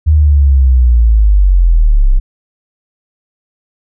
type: linear sweep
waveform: sine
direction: down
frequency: 78.3 to 30.87 Hz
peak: -4 dBFS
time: 0.06-2.2 s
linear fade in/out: 20 ms
effects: none